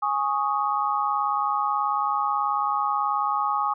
sine chord, Ab suspended fourth, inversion none, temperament just, 830.6 / 1107.5 / 1245.9 Hz, Ab5 / Db6 / Eb6, 0 / -2 / +2 cents, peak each -26 dBFS, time 0.02-3.74 s, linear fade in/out 10 ms, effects none

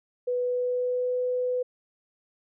sine tone with pitch glide, 493.9 to 499.6 Hz, B4 to B4, 0 to +20 cents, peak -24 dBFS, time 0.27-1.63 s, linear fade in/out 10 ms, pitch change +20 cents, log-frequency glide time 0.4-1.21 s, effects none

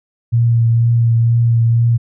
sine tone with vibrato, 116.54 Hz, A#2, in tune, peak -9 dBFS, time 0.32-1.98 s, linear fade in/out 20 ms, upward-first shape triangle, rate 2.1 Hz, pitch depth 21 cents each way, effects none

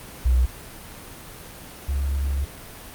sine tone pair in turn, 62.3 / 69.05 Hz, B1 / C#2, +16 / -6 cents, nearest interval major second, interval 178 cents, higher second, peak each -15 / -21 dBFS, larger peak first, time 0.25-0.46 / 1.88-2.45 s, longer second, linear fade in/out 10 ms, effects pink hiss -40 dBFS RMS until 2.94 s + Opus 32 kbps

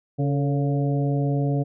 harmonic tone with a mistuned harmonic, 140.7 Hz, C#3, 26 cents sharp, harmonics 1 / 2 / 3 / 4 / 5, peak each -21 / -27 / -31 / -33 / -35 dBFS, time 0.18-1.64 s, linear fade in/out 20 ms, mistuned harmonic 3, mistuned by +65 cents, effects none

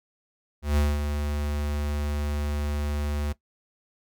square tone with ADSR envelope, 73.42 Hz, D2, in tune, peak -20 dBFS, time 0.62-3.33 s, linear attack 150 ms, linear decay 210 ms, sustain -7 dB, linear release 13 ms, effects noise-tail reverb RT60 0.1 s tail -17 dB re dry

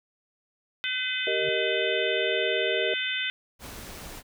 harmonic tone, 508 Hz, B4, 49 cents sharp, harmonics 3 / 4 / 5 / 6 / 7, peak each -33 / -33 / -33 / -33 / -33 dBFS, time 0.84-3.3 s, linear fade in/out 0 ms
sine chord, Eb major, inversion first, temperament just, 388.9 / 466.7 / 622.3 Hz, G4 / Bb4 / Eb5, -14 / +2 / 0 cents, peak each -30 dBFS, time 1.27-2.94 s, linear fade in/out 2 ms
sine tone with exponential growth, 146.83 Hz, D3, in tune, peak -36 dBFS, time 1.33-1.49 s, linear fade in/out 0 ms, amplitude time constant 34 ms
pink noise, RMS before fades -41 dBFS, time 3.59-4.23 s, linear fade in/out 50 ms
effects none

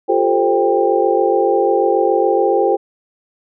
sine tone cluster, 351.2 / 398.8 / 445.4 / 525 / 793 Hz, F4 / G4 / A4 / C5 / G5, +10 / +30 / +21 / +6 / +20 cents, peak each -18 dBFS, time 0.08-2.77 s, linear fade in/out 20 ms, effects none

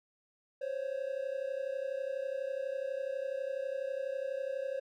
triangle tone pair together, 523.3 / 555.4 Hz, C5 / C#5, 0 / +3 cents, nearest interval minor second, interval 103 cents, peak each -35 / -35 dBFS, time 0.61-4.8 s, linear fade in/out 10 ms, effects none

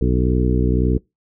harmonic tone with a mistuned harmonic, 61.74 Hz, B1, in tune, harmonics 1 / 2 / 3 / 4 / 5 / 6 / 7, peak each -18 / -21 / -23 / -24 / -25 / -26 / -26 dBFS, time 0.01-0.98 s, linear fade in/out 5 ms, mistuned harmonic 7, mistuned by +34 cents, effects noise-tail reverb RT60 0.2 s tail -24 dB re dry

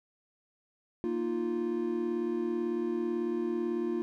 triangle chord, Bb suspended fourth, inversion none, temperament equal, 233.1 / 311.1 / 349.2 Hz, Bb3 / Eb4 / F4, 0 / 0 / 0 cents, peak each -33 / -35 / -29 dBFS, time 1.04-4.02 s, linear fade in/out 0 ms, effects none

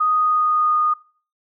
sine tone with pitch glide, 1244.5 to 1229.5 Hz, D#6 to D#6, 0 to -21 cents, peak -15 dBFS, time 0-0.94 s, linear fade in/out 10 ms, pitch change -21 cents, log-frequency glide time 0.14-0.77 s, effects noise-tail reverb RT60 0.4 s tail -19 dB re dry

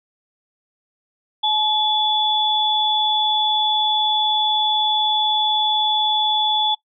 sine tone pair together, 856 / 3436 Hz, A5 / A7, -48 / -42 cents, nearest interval 2 octaves, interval 2406 cents, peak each -20 / -18 dBFS, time 1.43-6.75 s, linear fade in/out 10 ms, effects noise-tail reverb RT60 0.1 s tail -21 dB re dry

